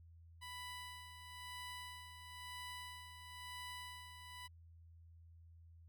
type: tone with tremolo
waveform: 15% pulse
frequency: 991 Hz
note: B5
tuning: 6 cents sharp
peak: -40 dBFS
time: 0.41-4.48 s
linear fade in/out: 20 ms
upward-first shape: sine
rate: 1 Hz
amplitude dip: 60%
effects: added 83 Hz sine -58 dBFS peak until 5.88 s